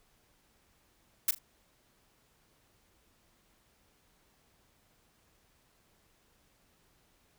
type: noise with echo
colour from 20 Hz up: blue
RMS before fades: -26 dBFS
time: 1.28-1.31 s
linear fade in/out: 5 ms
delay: 39 ms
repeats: 2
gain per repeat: -14 dB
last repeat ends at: 1.388 s
effects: pink hiss -69 dBFS RMS until 7.38 s